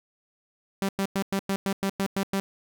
sawtooth tone bursts, 195.3 Hz, G3, 6 cents flat, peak -20 dBFS, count 10, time 0.82-2.4 s, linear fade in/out 0 ms, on 68 ms, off 100 ms, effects none

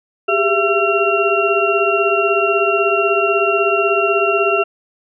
sine tone cluster, 391.1 / 407.3 / 673 / 1345 / 2751 Hz, G4 / G#4 / E5 / E6 / F7, -4 / -34 / +36 / +34 / -27 cents, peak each -19 dBFS, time 0.28-4.64 s, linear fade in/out 10 ms, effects none

